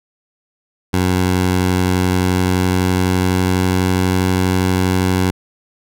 15% pulse tone with pitch glide, 91.6 to 92.45 Hz, F#2 to F#2, -17 to -1 cents, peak -7 dBFS, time 0.93-5.31 s, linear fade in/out 10 ms, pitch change +16 cents, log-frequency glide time 2.08-4.33 s, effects none

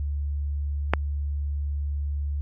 click, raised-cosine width 0.5 ms, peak -4 dBFS, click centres 0.936 s, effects added 72 Hz sine -25 dBFS peak until 2.41 s

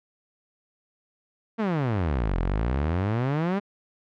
sawtooth exponential two-way sweep, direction down then up, 233.1 to 40.88 to 207.1 Hz, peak -19 dBFS, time 1.58-3.6 s, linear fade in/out 20 ms, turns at 2.38 s, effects low-pass 2000 Hz 12 dB/octave

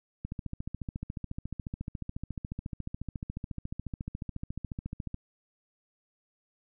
click train, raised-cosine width 5 ms, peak -23 dBFS, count 70, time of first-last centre 0.25-5.144 s, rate 14.1 Hz, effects none

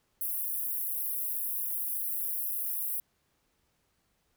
pink high-pass noise, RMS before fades -33 dBFS, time 0.21-3 s, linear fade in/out 0 ms, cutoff 11000 Hz, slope 48 dB/octave, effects pink hiss -74 dBFS RMS until 4.36 s

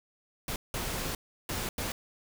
pink noise bursts at uneven times, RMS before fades -34 dBFS, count 4, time 0.48-0.56 / 0.74-1.15 / 1.49-1.69 / 1.78-1.92 s, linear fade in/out 2 ms, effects none

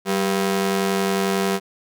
sawtooth ring-modulated tone, 293.1 Hz, D4, 3 cents flat, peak -12 dBFS, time 0.05-1.6 s, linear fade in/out 50 ms, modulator 101 Hz, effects none

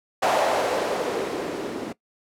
violet noise with low-pass filter sweep, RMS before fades -25 dBFS, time 0.22-1.93 s, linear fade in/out 10 ms, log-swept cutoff 710 to 290 Hz, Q 2.6, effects noise-tail reverb RT60 0.1 s tail -20 dB re dry

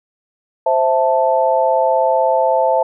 sine chord, A minor, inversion first, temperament equal, 523.3 / 659.3 / 880 Hz, C5 / E5 / A5, 0 / 0 / 0 cents, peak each -16 dBFS, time 0.66-2.83 s, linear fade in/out 5 ms, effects none

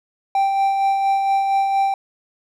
triangle tone with tremolo, 784 Hz, G5, in tune, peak -12 dBFS, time 0.35-1.94 s, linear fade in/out 2 ms, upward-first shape sine, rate 4.3 Hz, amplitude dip 35%, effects none

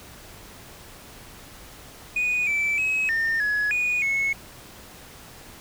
sine tone with pitch steps, 2473 / 2322 / 2557 / 1814 / 1688 / 2463 / 2192 Hz, D#7 / D7 / D#7 / A#6 / G#6 / D#7 / C#7, -11 / -20 / +47 / -48 / +28 / -18 / -20 cents, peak -19 dBFS, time 2.16-4.33 s, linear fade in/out 5 ms, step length 310 ms, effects tanh soft clip ceiling -19 dBFS + pink hiss -45 dBFS RMS until 5.6 s

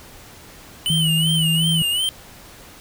square tone with vibrato, 2969 Hz, F#7, 5 cents sharp, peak -19 dBFS, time 0.86-2.09 s, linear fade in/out 0 ms, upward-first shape sine, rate 2.7 Hz, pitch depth 100 cents each way
sine tone with pitch glide, 160.1 to 162.24 Hz, D#3 to E3, +50 to -27 cents, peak -18 dBFS, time 0.9-1.82 s, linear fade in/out 0 ms, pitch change +23 cents, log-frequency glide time 1.39-1.6 s
effects pink hiss -43 dBFS RMS until 2.8 s

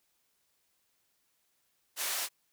white band-pass noise, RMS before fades -34 dBFS, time 1.96-2.29 s, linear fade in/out 50 ms, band 570 to 13000 Hz, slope 12 dB/octave, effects white hiss -75 dBFS RMS until 2.52 s

